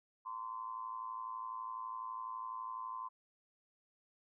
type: tone with amplitude modulation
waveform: sine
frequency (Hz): 1032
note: C6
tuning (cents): -24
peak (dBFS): -37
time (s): 0.25-3.09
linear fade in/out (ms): 20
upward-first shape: sine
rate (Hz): 112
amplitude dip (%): 75
effects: none